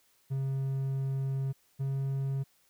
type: tone pair in turn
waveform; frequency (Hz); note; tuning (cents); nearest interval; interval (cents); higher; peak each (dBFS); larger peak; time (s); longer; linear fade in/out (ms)
triangle; 135 / 136.1; C#3 / C#3; -45 / -31; unison; 14; second; -27; neither; 0.3-1.53 / 1.79-2.44; first; 20
effects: white hiss -68 dBFS RMS until 2.69 s